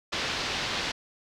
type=low-pass noise; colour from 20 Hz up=white; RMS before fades=-31 dBFS; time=0.12-0.92 s; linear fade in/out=10 ms; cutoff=4700 Hz; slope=24 dB/octave; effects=none